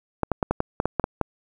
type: clicks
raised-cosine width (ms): 1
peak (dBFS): -7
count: 10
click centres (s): 0.233 / 0.317 / 0.428 / 0.51 / 0.604 / 0.801 / 0.856 / 0.997 / 1.041 / 1.213
effects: 8-bit